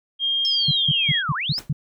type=tone with pitch glide; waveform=sine; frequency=3218 to 3282 Hz; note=G7 to G#7; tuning=+45 to -21 cents; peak=-19 dBFS; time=0.19-1.23 s; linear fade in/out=50 ms; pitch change=+34 cents; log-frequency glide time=1.05-1.11 s
type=linear two-way sweep; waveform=sine; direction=down then up; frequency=5340 to 980 to 5340 Hz; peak=-23 dBFS; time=0.45-1.59 s; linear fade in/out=0 ms; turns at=1.34 s
type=tone bursts; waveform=sine; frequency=146.83 Hz; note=D3; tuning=in tune; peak=-18 dBFS; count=6; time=0.68-1.728 s; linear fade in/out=5 ms; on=33 ms; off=170 ms
type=noise with exponential decay; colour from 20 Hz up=pink; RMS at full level=-34 dBFS; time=1.58-1.73 s; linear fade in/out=0 ms; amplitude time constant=31 ms
effects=none